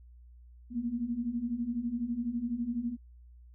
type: beating tone pair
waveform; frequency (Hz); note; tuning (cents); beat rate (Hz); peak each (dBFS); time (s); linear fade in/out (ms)
sine; 229.5 / 241.5; A#3 / B3; -27 / -39; 12; -36 / -32; 0.7-2.97; 50
effects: added 60 Hz sine -51 dBFS peak until 3.54 s